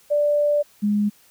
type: tone pair in turn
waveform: sine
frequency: 587.3 / 207.1 Hz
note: D5 / G#3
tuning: 0 / -5 cents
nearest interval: octave + tritone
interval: 1805 cents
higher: first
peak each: -16 / -17 dBFS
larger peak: first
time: 0.1-0.63 / 0.82-1.1 s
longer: first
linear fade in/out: 20 ms
effects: white hiss -55 dBFS RMS until 1.3 s